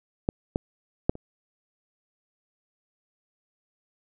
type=clicks; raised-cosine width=2 ms; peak=-10 / -11 / -6 / -26 dBFS; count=4; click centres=0.289 / 0.559 / 1.095 / 1.154 s; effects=none